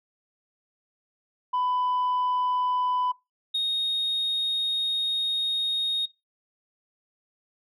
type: tone pair in turn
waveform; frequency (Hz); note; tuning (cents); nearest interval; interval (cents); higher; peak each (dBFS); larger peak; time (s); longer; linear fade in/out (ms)
sine; 998 / 3723; B5 / A#7; +18 / -3; octave + major seventh; 2279; second; -21; neither; 1.53-3.12 / 3.54-6.06; second; 10
effects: noise-tail reverb RT60 0.2 s tail -21 dB re dry + tanh soft clip ceiling -21 dBFS